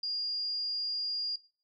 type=tone with amplitude modulation; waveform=sine; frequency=4819 Hz; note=D8; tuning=44 cents sharp; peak=-30 dBFS; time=0.03-1.36 s; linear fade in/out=5 ms; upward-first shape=sine; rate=203 Hz; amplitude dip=30%; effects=noise-tail reverb RT60 0.4 s tail -18 dB re dry